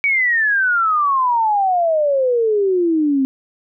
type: exponential sweep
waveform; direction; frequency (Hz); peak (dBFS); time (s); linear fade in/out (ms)
sine; down; 2282 to 261.6; -13; 0.04-3.25; 0
effects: none